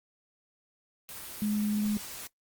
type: tone in noise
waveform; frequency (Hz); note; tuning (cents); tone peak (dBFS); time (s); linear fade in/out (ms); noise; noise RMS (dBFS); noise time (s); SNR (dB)
sine; 210; G#3; +19; -26; 1.42-1.97; 0; white; -42; 1.09-2.27; +13
effects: noise-tail reverb RT60 0.1 s tail -17 dB re dry + Opus 24 kbps